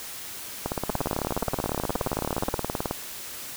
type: two click trains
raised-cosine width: 1 ms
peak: -12 / -12 dBFS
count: 39 / 33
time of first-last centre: 0.9-2.911 / 0.66-2.542 s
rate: 18.9 / 17 Hz
effects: white hiss -38 dBFS RMS until 3.56 s